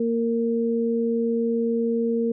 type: tone pair together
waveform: sine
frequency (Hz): 231.9 / 461.8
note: A#3 / A#4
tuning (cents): -9 / -16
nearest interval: octave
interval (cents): 1193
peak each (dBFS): -23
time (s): 0-2.32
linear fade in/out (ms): 5
effects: none